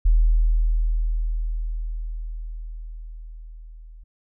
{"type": "tone with level ramp", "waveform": "sine", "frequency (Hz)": 40, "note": "D#1", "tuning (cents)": 49, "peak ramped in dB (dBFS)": [-12, -40], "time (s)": [0.05, 4.04], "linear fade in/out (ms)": 10, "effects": []}